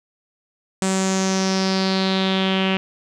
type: tone with low-pass filter sweep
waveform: sawtooth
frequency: 190.3 Hz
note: F#3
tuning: 49 cents sharp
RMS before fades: -20 dBFS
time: 0.82-2.77 s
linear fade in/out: 0 ms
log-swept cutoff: 8000 to 2800 Hz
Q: 4.7
effects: none